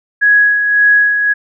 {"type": "tone with tremolo", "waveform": "sine", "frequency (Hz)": 1668, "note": "G#6", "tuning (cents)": 7, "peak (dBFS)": -5, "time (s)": [0.21, 1.34], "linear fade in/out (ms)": 20, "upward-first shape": "sine", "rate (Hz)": 1.8, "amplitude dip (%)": 50, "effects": []}